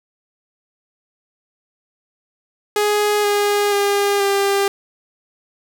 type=tone with pitch steps; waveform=sawtooth; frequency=416.7 / 410.3 / 403.9 / 397.7 Hz; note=G#4 / G#4 / G#4 / G4; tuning=+6 / -21 / -48 / +25 cents; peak=-11 dBFS; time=2.76-4.68 s; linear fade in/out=2 ms; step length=480 ms; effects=none